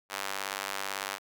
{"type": "tone with high-pass filter", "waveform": "square", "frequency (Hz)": 49, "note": "G1", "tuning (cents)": 0, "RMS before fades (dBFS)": -36, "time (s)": [0.09, 1.19], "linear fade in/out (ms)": 50, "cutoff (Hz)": 1000, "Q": 0.79, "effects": []}